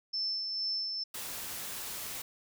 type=tone with tremolo; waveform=sine; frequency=5300 Hz; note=E8; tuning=9 cents sharp; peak=-30 dBFS; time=0.13-1.04 s; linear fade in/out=10 ms; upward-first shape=sine; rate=2.2 Hz; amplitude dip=35%
type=noise; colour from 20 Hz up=white; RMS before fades=-40 dBFS; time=1.14-2.22 s; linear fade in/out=5 ms
effects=none